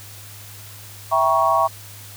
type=chord; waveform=sine; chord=E diminished seventh; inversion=none; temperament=equal with one note detuned; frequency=659.3 / 784 / 949.2 / 1108.7 Hz; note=E5 / G5 / Bb5 / Db6; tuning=0 / 0 / +31 / 0 cents; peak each=-20 / -22 / -21 / -18 dBFS; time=1.11-1.68 s; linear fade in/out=20 ms; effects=added 102 Hz sine -41 dBFS peak until 2.16 s + white hiss -41 dBFS RMS until 2.16 s